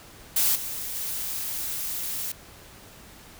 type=noise with level steps; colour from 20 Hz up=blue; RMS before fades=-22 / -33 / -31 dBFS; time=0.36-2.32 s; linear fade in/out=5 ms; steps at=0.55 / 0.95 s; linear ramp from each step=10 ms; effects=pink hiss -48 dBFS RMS until 3.39 s